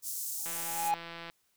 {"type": "high-pass noise", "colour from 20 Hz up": "pink", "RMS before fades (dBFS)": -37, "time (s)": [0.02, 0.92], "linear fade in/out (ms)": 50, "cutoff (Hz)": 6600, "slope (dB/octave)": 24}
{"type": "tone with exponential growth", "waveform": "triangle", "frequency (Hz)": 830.6, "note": "G#5", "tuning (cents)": 0, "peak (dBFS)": -22, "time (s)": [0.38, 0.94], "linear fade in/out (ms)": 0, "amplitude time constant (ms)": 120}
{"type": "click train", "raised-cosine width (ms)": 0.3, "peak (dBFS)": -27, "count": 142, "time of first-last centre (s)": [0.46, 1.299], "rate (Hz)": 168}
{"effects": ["white hiss -73 dBFS RMS until 1.56 s"]}